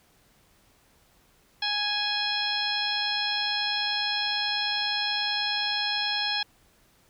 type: harmonic tone with a mistuned harmonic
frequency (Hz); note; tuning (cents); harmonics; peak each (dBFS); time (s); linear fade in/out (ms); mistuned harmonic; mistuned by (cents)
830.6; G#5; 0; 1 / 2 / 3 / 4 / 5 / 6; -34 / -33 / -35 / -30 / -31 / -33; 1.62-6.43; 5; 6; +95
effects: pink hiss -62 dBFS RMS until 7.09 s